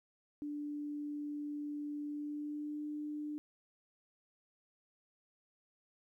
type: tone with pitch glide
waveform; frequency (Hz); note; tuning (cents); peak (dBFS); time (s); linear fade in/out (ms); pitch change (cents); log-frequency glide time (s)
sine; 293.7 to 298.5; D4 to D4; 0 to +28; -38; 0.42-3.38; 0; +28; 2.06-2.83
effects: 13-bit